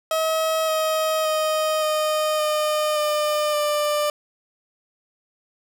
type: tone with pitch steps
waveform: 30% pulse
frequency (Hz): 639 / 631.3 / 623.7 / 616.2 / 608.7 / 601.4 / 594.1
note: D#5 / D#5 / D#5 / D#5 / D#5 / D5 / D5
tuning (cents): +46 / +25 / +4 / -17 / -38 / +41 / +20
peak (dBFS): -17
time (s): 0.11-4.1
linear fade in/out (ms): 2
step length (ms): 570
effects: none